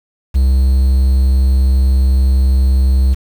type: tone with quantisation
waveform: triangle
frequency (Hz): 65.9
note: C2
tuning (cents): +13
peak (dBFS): -6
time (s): 0.34-3.15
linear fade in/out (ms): 20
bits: 6
effects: none